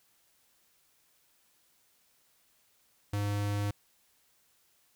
square tone, 102.3 Hz, G#2, 26 cents flat, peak -30 dBFS, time 3.13-3.71 s, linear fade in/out 5 ms, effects white hiss -69 dBFS RMS until 4.95 s

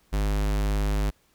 square tone, 51 Hz, G#1, 31 cents flat, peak -23 dBFS, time 0.12-1.11 s, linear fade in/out 20 ms, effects pink hiss -64 dBFS RMS until 1.34 s

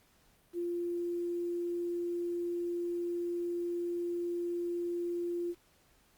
sine tone with quantisation, 347.3 Hz, F4, 10 cents flat, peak -32 dBFS, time 0.53-5.55 s, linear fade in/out 50 ms, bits 10, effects pink hiss -67 dBFS RMS until 6.17 s + Opus 48 kbps

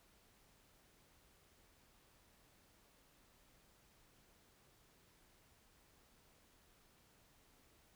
silence, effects pink hiss -70 dBFS RMS until 7.95 s

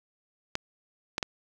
clicks, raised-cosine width 0.2 ms, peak -11 dBFS, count 3, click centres 0.554 / 1.181 / 1.228 s, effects none

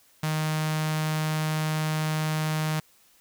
sawtooth tone with notch filter, 155.56 Hz, D#3, in tune, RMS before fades -27 dBFS, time 0.23-2.8 s, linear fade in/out 5 ms, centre 370 Hz, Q 0.86, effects white hiss -60 dBFS RMS until 3.2 s

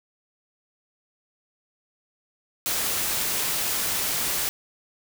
white noise, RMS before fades -26 dBFS, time 2.66-4.49 s, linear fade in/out 0 ms, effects none

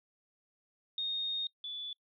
sine tone pair in turn, 3700 / 3461 Hz, A#7 / A7, -14 / -29 cents, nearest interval minor second, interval 115 cents, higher first, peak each -32 / -38 dBFS, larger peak first, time 0.98-1.47 / 1.64-1.93 s, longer first, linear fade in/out 2 ms, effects noise-tail reverb RT60 0.1 s tail -25 dB re dry

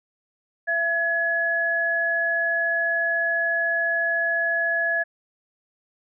sine tone pair together, 671.5 / 1692 Hz, E5 / G#6, +32 / +32 cents, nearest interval octave + major third, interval 1600 cents, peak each -27 / -21 dBFS, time 0.67-5.04 s, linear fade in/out 20 ms, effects none

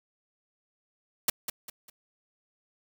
white noise with echo, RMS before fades -23 dBFS, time 1.28-1.3 s, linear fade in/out 5 ms, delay 200 ms, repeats 3, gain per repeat -9 dB, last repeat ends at 1.9 s, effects none

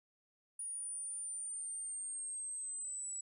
sine linear sweep, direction down, 9630 to 7830 Hz, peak -39 dBFS, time 0.59-3.21 s, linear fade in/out 5 ms, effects tanh soft clip ceiling -35 dBFS

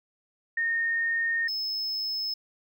sine / triangle tone pair in turn, 1839 / 5201 Hz, A#6 / E8, -24 / -24 cents, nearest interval octave + tritone, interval 1800 cents, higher second, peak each -24 / -27 dBFS, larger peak first, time 0.57-1.48 / 1.48-2.34 s, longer first, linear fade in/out 5 ms, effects none

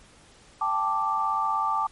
sine chord, G suspended second, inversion none, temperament equal, 784 / 880 / 1174.7 Hz, G5 / A5 / D6, 0 / 0 / 0 cents, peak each -31 / -27 / -25 dBFS, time 0.61-1.87 s, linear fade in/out 5 ms, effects pink hiss -54 dBFS RMS until 1.91 s + MP3 48 kbps

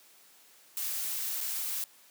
blue noise with dropouts, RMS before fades -34 dBFS, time 0.77-1.84 s, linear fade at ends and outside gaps 1 ms, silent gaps 1.406-1.41 s, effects white hiss -59 dBFS RMS until 2.1 s + high-pass 200 Hz 12 dB/octave

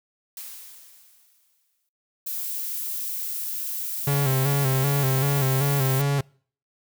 blue noise with exponential decay, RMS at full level -36 dBFS, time 0.37-1.89 s, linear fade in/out 2 ms, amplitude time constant 330 ms
violet noise, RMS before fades -30 dBFS, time 2.26-6.02 s, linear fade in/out 10 ms
45% pulse tone with vibrato, 136.8 Hz, C#3, 23 cents flat, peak -20 dBFS, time 4.07-6.21 s, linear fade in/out 5 ms, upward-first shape square, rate 2.6 Hz, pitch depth 55 cents each way
effects noise-tail reverb RT60 0.5 s tail -26 dB re dry

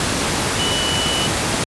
sine tone in noise, 2960 Hz, F#7, in tune, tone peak -21 dBFS, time 0.59-1.27 s, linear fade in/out 2 ms, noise pink, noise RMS -19 dBFS, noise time 0-1.64 s, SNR -5 dB, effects high-pass 80 Hz 12 dB/octave + resampled to 24000 Hz

